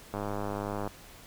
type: click train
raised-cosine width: 1 ms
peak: -20 dBFS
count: 76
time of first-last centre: 0.14-0.875 s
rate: 102 Hz
effects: pink hiss -51 dBFS RMS until 1.26 s